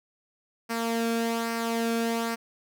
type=tone with flanger; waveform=sawtooth; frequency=230 Hz; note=A#3; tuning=23 cents flat; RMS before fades=-28 dBFS; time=0.69-2.36 s; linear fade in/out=20 ms; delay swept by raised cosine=0.28 to 1.03 ms; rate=1.2 Hz; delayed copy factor=-0.5; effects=none